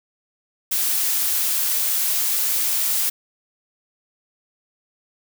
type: noise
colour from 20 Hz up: blue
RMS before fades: -21 dBFS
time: 0.71-3.1 s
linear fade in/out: 10 ms
effects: none